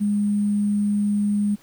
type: tone with sample-and-hold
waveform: sine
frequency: 205.8 Hz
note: G#3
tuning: 16 cents flat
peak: -18 dBFS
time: 0-1.56 s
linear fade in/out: 20 ms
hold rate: 8820 Hz
effects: pink hiss -54 dBFS RMS until 1.62 s